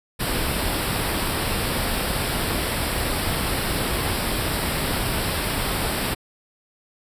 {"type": "band-stop noise", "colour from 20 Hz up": "pink", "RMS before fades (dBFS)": -24, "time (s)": [0.19, 6.15], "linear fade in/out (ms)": 20, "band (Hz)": [5400, 7800], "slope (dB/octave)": 96, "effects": ["resampled to 32000 Hz"]}